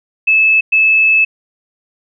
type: tone bursts at uneven times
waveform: sine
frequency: 2609 Hz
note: E7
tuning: 18 cents flat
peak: -7 dBFS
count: 2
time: 0.27-0.61 / 0.72-1.25 s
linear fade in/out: 10 ms
effects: none